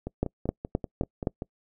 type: two click trains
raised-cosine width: 2 ms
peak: -19 / -11 dBFS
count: 8 / 5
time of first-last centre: 0.07-1.421 / 0.23-1.272 s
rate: 5.18 / 3.84 Hz
effects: noise-tail reverb RT60 0.1 s tail -26 dB re dry